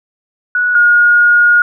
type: tone pair in turn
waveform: sine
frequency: 1467 / 1434.3 Hz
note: F#6 / F6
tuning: -15 / +46 cents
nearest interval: unison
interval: 39 cents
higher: first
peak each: -10 / -5 dBFS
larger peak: second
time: 0.55-0.75 / 0.75-1.62 s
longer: second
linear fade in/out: 2 ms
effects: none